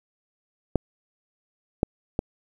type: clicks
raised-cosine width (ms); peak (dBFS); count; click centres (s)
2; -6 / -6 / -10; 3; 0.757 / 1.831 / 2.191
effects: 8-bit